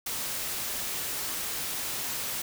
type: noise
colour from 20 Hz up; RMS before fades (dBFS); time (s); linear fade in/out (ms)
white; -33; 0.06-2.42; 5
effects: none